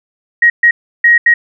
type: tone bursts at uneven times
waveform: sine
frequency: 1888 Hz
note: A#6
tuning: 22 cents sharp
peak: -4 dBFS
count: 4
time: 0.42-0.5 / 0.63-0.71 / 1.04-1.18 / 1.26-1.34 s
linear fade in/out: 5 ms
effects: none